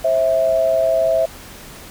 sine tone pair together, 533.7 / 655 Hz, C5 / E5, +34 / -11 cents, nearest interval major third, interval 355 cents, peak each -20 / -14 dBFS, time 0.04-1.26 s, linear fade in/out 10 ms, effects pink hiss -38 dBFS RMS until 1.9 s

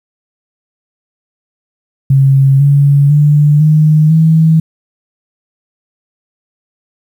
sine tone with pitch steps, 136.1 / 141.8 / 147.73 / 153.92 / 160.36 Hz, C#3 / C#3 / D3 / D#3 / E3, -31 / +40 / +11 / -18 / -47 cents, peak -4 dBFS, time 2.1-4.6 s, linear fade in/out 5 ms, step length 500 ms, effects 7-bit

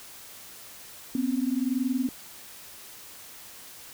sine tone pair together, 246.6 / 267.6 Hz, B3 / C4, -2 / +39 cents, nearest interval minor second, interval 141 cents, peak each -27 dBFS, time 1.15-2.09 s, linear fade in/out 2 ms, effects white hiss -46 dBFS RMS until 3.93 s

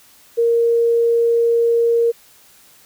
sine tone, 466.2 Hz, A#4, in tune, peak -12 dBFS, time 0.37-2.12 s, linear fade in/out 20 ms, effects white hiss -49 dBFS RMS until 2.85 s

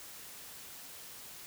silence, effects white hiss -49 dBFS RMS until 1.46 s

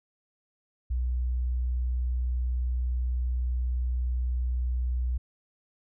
sine tone, 61.74 Hz, B1, in tune, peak -25 dBFS, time 0.9-5.18 s, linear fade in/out 10 ms, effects none

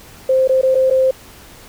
sine tone with dropouts, 523.3 Hz, C5, in tune, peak -10 dBFS, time 0.29-1.11 s, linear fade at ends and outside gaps 5 ms, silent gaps 0.476-0.493 / 0.614-0.631 / 0.747-0.752 / 0.901-0.908 s, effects pink hiss -41 dBFS RMS until 1.68 s

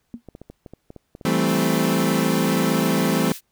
sine tone with exponential decay, 235.4 Hz, A#3, 17 cents sharp, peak -25 dBFS, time 0.14-0.22 s, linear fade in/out 0 ms, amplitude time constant 16 ms
clicks, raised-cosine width 2 ms, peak -25 dBFS, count 10, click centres 0.287 / 0.351 / 0.416 / 0.5 / 0.662 / 0.736 / 0.904 / 0.963 / 1.151 / 1.212 s
30% pulse chord, A minor seventh, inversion second, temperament equal with one note detuned, 164.81 / 193.41 / 220 / 261.6 Hz, E3 / G3 / A3 / C4, 0 / -23 / 0 / 0 cents, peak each -21 dBFS, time 1.25-3.32 s, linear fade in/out 2 ms
white high-pass noise, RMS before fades -36 dBFS, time 1.45-3.41 s, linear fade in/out 50 ms, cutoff 2200 Hz, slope 12 dB/octave
effects pink hiss -70 dBFS RMS until 3.51 s

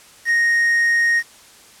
triangle tone with quantisation, 1864.7 Hz, A#6, in tune, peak -12 dBFS, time 0.25-1.23 s, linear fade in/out 50 ms, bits 6, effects white hiss -46 dBFS RMS until 1.8 s + low-pass 10000 Hz 12 dB/octave

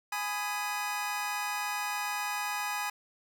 25% pulse chord, G# minor, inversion none, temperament just, 830.6 / 996.7 / 1245.9 Hz, G#5 / B5 / D#6, 0 / +16 / +2 cents, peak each -31 / -34 / -34 dBFS, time 0.12-2.9 s, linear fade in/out 5 ms, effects none

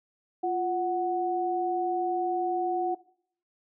sine tone pair together, 349.2 / 740 Hz, F4 / F#5, 0 / 0 cents, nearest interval octave + minor second, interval 1300 cents, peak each -29 / -27 dBFS, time 0.43-2.95 s, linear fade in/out 10 ms, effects noise-tail reverb RT60 0.6 s tail -19 dB re dry

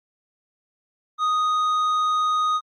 sine tone with tanh clipping, 1244.5 Hz, D#6, in tune, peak -20 dBFS, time 1.18-2.61 s, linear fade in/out 50 ms, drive 7 dB, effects Opus 48 kbps

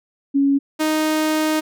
sine / sawtooth tone pair in turn, 278 / 310.9 Hz, C#4 / D#4, +5 / -1 cents, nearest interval major second, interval 194 cents, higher second, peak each -13 dBFS, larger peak neither, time 0.34-0.59 / 0.79-1.61 s, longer second, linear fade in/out 20 ms, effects none

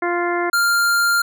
harmonic tone, 348.7 Hz, F4, 3 cents flat, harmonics 1 / 2 / 3 / 4 / 5 / 6, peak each -21 / -24 / -26 / -27 / -28 / -29 dBFS, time 0.02-0.5 s, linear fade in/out 5 ms
square tone, 1396.9 Hz, F6, in tune, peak -15 dBFS, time 0.53-1.22 s, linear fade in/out 5 ms
effects none

